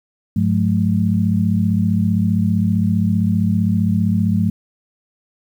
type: tone cluster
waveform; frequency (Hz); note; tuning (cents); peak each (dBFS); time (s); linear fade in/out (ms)
sine; 101.6 / 179.6 / 214.9; G#2 / F3 / A3; -38 / +49 / -41; -18; 0.36-4.5; 5
effects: 8-bit